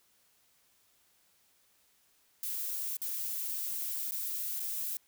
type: noise with dropouts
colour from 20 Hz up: violet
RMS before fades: -36 dBFS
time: 2.43-4.97 s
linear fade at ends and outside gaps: 1 ms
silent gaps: 2.969-3.017 / 4.11-4.12 / 4.596-4.602 s
effects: white hiss -69 dBFS RMS until 5.07 s